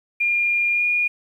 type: tone with pitch glide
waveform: sine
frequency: 2409 to 2433 Hz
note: D7 to D#7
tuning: +43 to -39 cents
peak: -17 dBFS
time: 0.2-1.08 s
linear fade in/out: 10 ms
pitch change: +18 cents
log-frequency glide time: 0.73-0.83 s
effects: 9-bit